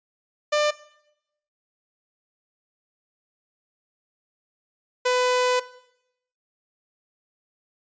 sawtooth tone pair in turn, 597 / 500 Hz, D5 / B4, +28 / +21 cents, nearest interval minor third, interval 307 cents, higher first, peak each -15 / -15 dBFS, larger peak neither, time 0.52-0.71 / 5.05-5.6 s, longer second, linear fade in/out 10 ms, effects noise-tail reverb RT60 0.8 s tail -18 dB re dry + resampled to 16000 Hz

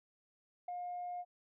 sine tone with ADSR envelope, 712 Hz, F5, 33 cents sharp, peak -34 dBFS, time 0.68-1.25 s, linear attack 6 ms, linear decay 6 ms, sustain -4 dB, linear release 49 ms, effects tanh soft clip ceiling -35 dBFS

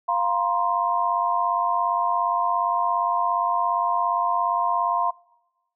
sine chord, F suspended fourth, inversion none, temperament equal with one note detuned, 698.5 / 949.2 / 1046.5 Hz, F5 / Bb5 / C6, 0 / +31 / 0 cents, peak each -25 / -24 / -23 dBFS, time 0.08-5.11 s, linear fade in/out 10 ms, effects noise-tail reverb RT60 1.0 s tail -24 dB re dry

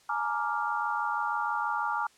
sine chord, Bb dominant seventh, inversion third, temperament equal with one note detuned, 846.1 / 932.3 / 1174.7 / 1396.9 Hz, Ab5 / Bb5 / D6 / F6, +32 / 0 / 0 / 0 cents, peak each -33 dBFS, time 0.09-2.07 s, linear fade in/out 5 ms, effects white hiss -61 dBFS RMS until 2.17 s + low-pass 8000 Hz 12 dB/octave

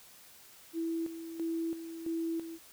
sine tone with tremolo, 329.6 Hz, E4, in tune, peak -31 dBFS, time 0.73-2.59 s, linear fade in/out 50 ms, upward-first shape square, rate 1.5 Hz, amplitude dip 65%, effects white hiss -56 dBFS RMS until 2.72 s

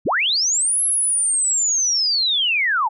sine linear two-way sweep, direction up then down, 51.91 to 11120 to 797 Hz, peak -16 dBFS, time 0.05-2.89 s, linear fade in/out 20 ms, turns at 0.83 s, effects none

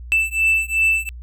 triangle beating tone pair, 2647 / 2649.7 Hz, E7 / E7, +7 / +8 cents, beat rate 2.7 Hz, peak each -17 dBFS, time 0.12-1.09 s, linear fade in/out 0 ms, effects added 60 Hz sine -32 dBFS peak until 1.22 s

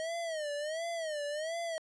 square tone with vibrato, 628 Hz, D#5, 16 cents sharp, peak -35 dBFS, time 0-1.78 s, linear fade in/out 0 ms, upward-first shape sine, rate 1.4 Hz, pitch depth 140 cents each way, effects resampled to 22050 Hz

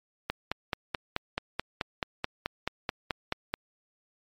click train, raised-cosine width 0.3 ms, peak -12 dBFS, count 16, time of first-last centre 0.3-3.54 s, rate 4.63 Hz, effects MP3 64 kbps

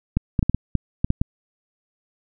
clicks, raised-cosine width 5 ms, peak -6 dBFS, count 9, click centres 0.17 / 0.392 / 0.428 / 0.496 / 0.546 / 0.753 / 1.045 / 1.104 / 1.215 s, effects none

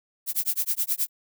violet noise with tremolo, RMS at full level -23 dBFS, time 0.26-1.09 s, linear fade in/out 50 ms, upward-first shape sine, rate 9.5 Hz, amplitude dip 100%, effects none

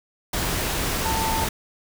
sine tone in noise, 892 Hz, A5, 23 cents sharp, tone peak -25 dBFS, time 1.05-1.45 s, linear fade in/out 5 ms, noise pink, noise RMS -25 dBFS, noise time 0.33-1.49 s, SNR -3 dB, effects none

